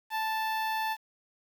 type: tone with notch filter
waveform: sawtooth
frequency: 880 Hz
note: A5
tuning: in tune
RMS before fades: -31 dBFS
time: 0.1-0.97 s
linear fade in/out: 50 ms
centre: 7600 Hz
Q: 0.65
effects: 9-bit